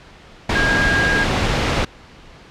sine tone in noise, 1627 Hz, G#6, 36 cents flat, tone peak -16 dBFS, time 0.55-1.24 s, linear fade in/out 5 ms, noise pink, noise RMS -18 dBFS, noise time 0.49-1.85 s, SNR -1 dB, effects pink hiss -43 dBFS RMS until 2.5 s + low-pass 4000 Hz 12 dB/octave

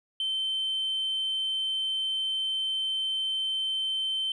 sine tone, 3093 Hz, G7, 24 cents flat, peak -25 dBFS, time 0.2-4.32 s, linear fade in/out 2 ms, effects tanh soft clip ceiling -24 dBFS

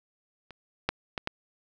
clicks, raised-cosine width 0.3 ms, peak -29 / -9 / -15 / -13 dBFS, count 4, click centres 0.507 / 0.89 / 1.178 / 1.274 s, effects none

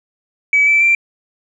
sine tone with pitch steps, 2286 / 2321 / 2356 Hz, D7 / D7 / D7, -47 / -21 / +5 cents, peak -8 dBFS, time 0.53-0.95 s, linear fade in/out 2 ms, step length 140 ms, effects tanh soft clip ceiling -4 dBFS

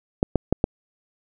clicks, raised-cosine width 2 ms, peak -4 dBFS, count 4, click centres 0.229 / 0.357 / 0.526 / 0.641 s, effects none

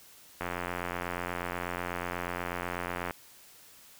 click train, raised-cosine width 0.5 ms, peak -18 dBFS, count 239, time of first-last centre 0.41-3.108 s, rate 88.2 Hz, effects white hiss -55 dBFS RMS until 3.99 s

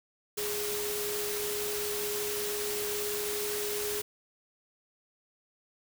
sine tone in noise, 415.3 Hz, G#4, in tune, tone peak -34 dBFS, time 0.37-4.02 s, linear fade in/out 10 ms, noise white, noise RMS -35 dBFS, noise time 0.37-4.02 s, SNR -2 dB, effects none

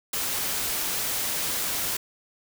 white noise, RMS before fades -28 dBFS, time 0.13-1.97 s, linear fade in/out 5 ms, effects none

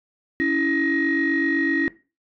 sine tone cluster, 280.5 / 328.4 / 1883 Hz, C#4 / E4 / A#6, +21 / -6 / +17 cents, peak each -22 dBFS, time 0.4-1.88 s, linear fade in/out 0 ms, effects noise-tail reverb RT60 0.3 s tail -18 dB re dry + tanh soft clip ceiling -13 dBFS

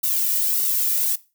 violet noise with flanger, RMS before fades -21 dBFS, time 0.03-1.16 s, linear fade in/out 10 ms, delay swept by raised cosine 1.2 to 1.89 ms, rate 1.7 Hz, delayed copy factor -0.75, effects noise-tail reverb RT60 0.3 s tail -19 dB re dry

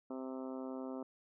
harmonic tone, 130.81 Hz, C3, in tune, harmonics 2 / 3 / 4 / 5 / 6 / 7 / 8 / 9 / 10, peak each -42 / -48 / -48 / -51 / -57 / -56 / -59 / -59 / -59 dBFS, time 0.1-1.03 s, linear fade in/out 5 ms, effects none

